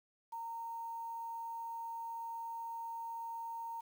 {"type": "tone with quantisation", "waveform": "sine", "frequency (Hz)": 921, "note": "A#5", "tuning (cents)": -21, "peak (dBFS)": -40, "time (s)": [0.32, 3.81], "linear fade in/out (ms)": 10, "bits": 10, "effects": []}